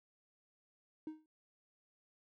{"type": "tone with exponential decay", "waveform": "triangle", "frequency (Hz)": 311.7, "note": "D#4", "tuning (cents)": 3, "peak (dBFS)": -35, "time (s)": [1.07, 1.26], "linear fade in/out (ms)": 2, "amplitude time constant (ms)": 41, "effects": ["tanh soft clip ceiling -34 dBFS"]}